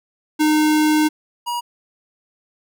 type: tone pair in turn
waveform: square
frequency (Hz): 306.3 / 958.2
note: D#4 / A#5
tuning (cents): -27 / +47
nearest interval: octave + minor sixth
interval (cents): 1974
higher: second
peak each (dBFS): -14 / -22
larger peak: first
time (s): 0.39-1.09 / 1.46-1.61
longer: first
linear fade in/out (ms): 20
effects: none